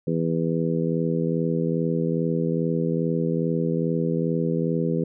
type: harmonic tone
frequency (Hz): 82.41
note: E2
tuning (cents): 0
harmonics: 2 / 3 / 4 / 5 / 6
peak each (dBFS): -24 / -28 / -30 / -29 / -29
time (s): 0.07-5.04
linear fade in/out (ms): 5
effects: none